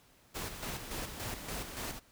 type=noise with tremolo; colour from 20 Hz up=pink; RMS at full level=-39 dBFS; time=0.34-2 s; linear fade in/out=20 ms; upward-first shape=square; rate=3.5 Hz; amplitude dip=50%; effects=pink hiss -64 dBFS RMS until 2.11 s